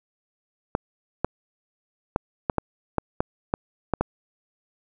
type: clicks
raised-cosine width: 1 ms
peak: -7 dBFS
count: 10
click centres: 0.751 / 1.246 / 2.161 / 2.498 / 2.583 / 2.983 / 3.205 / 3.539 / 3.937 / 4.01 s
effects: none